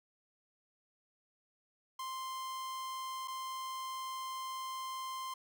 45% pulse tone with dropouts, 1046.5 Hz, C6, in tune, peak -39 dBFS, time 1.99-5.34 s, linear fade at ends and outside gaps 5 ms, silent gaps 3.276-3.28 s, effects none

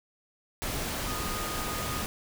sine tone in noise, 1237 Hz, D#6, 10 cents flat, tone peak -38 dBFS, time 1.07-2.02 s, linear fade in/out 0 ms, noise pink, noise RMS -33 dBFS, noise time 0.62-2.06 s, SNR -8 dB, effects none

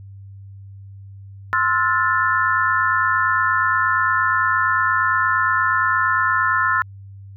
sine chord, F major seventh, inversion second, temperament equal with one note detuned, 1046.5 / 1318.5 / 1427.1 / 1760 Hz, C6 / E6 / F6 / A6, 0 / 0 / +37 / 0 cents, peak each -21 dBFS, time 1.53-6.82 s, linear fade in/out 0 ms, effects added 98 Hz sine -36 dBFS peak until 7.36 s

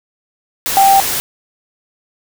sine tone in noise, 784 Hz, G5, in tune, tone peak -6 dBFS, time 0.77-1 s, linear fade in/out 0 ms, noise white, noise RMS -18 dBFS, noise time 0.66-1.2 s, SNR +9 dB, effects none

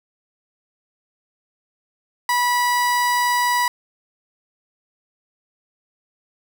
30% pulse tone, 977 Hz, B5, 19 cents flat, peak -14 dBFS, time 2.29-3.68 s, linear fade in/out 2 ms, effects none

